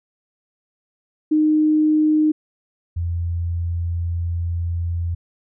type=tone pair in turn; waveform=sine; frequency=307.5 / 85.42 Hz; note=D#4 / F2; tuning=-20 / -38 cents; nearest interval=octave + minor seventh; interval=2218 cents; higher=first; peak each=-13 / -20 dBFS; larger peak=first; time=1.31-2.32 / 2.96-5.15 s; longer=second; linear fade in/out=10 ms; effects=none